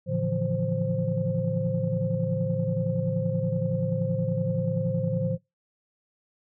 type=tone cluster; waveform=sine; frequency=112 / 142.3 / 164.8 / 175.4 / 524 Hz; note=A2 / C#3 / E3 / F3 / C5; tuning=+31 / +46 / 0 / +8 / +2 cents; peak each=-30 dBFS; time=0.06-5.38 s; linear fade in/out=50 ms; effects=noise-tail reverb RT60 0.2 s tail -23 dB re dry + tanh soft clip ceiling -12 dBFS